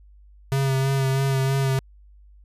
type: tone with vibrato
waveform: square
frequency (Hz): 135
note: C#3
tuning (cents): -45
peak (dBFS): -20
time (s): 0.52-1.79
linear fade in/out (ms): 0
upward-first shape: sine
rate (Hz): 3.1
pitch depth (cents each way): 24
effects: added 50 Hz sine -47 dBFS peak until 2.44 s + resampled to 32000 Hz